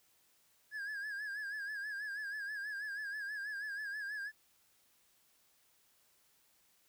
triangle tone with vibrato, 1661.2 Hz, G#6, in tune, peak -37 dBFS, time 0.71-4.32 s, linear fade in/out 50 ms, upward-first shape sine, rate 6.2 Hz, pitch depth 78 cents each way, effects white hiss -71 dBFS RMS until 6.88 s

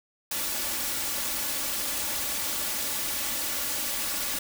white noise with comb filter, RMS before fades -30 dBFS, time 0.31-4.39 s, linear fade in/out 5 ms, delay 3.5 ms, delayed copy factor +0.55, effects none

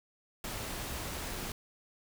pink noise, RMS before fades -39 dBFS, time 0.44-1.52 s, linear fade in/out 2 ms, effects none

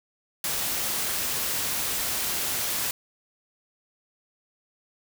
white noise, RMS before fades -28 dBFS, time 0.44-2.91 s, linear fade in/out 2 ms, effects none

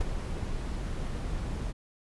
brown noise with ADSR envelope, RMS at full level -26 dBFS, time 0-1.73 s, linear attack 11 ms, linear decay 15 ms, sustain -7 dB, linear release 31 ms, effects resampled to 24000 Hz

